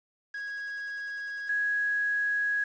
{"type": "tone pair in turn", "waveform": ["triangle", "sine"], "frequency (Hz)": [1655, 1662.9], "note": ["G#6", "G#6"], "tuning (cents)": [-6, 2], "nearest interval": "unison", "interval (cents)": 8, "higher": "second", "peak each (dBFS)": [-32, -25], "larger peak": "second", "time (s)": [[0.34, 1.49], [1.49, 2.64]], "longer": "neither", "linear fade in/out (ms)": 5, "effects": ["resampled to 16000 Hz", "9-bit"]}